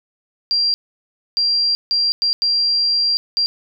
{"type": "tone bursts at uneven times", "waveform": "sine", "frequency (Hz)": 4747, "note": "D8", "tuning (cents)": 18, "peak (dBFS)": -14, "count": 6, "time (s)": [[0.51, 0.74], [1.37, 1.75], [1.91, 2.12], [2.22, 2.33], [2.42, 3.17], [3.37, 3.46]], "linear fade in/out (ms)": 0, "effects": []}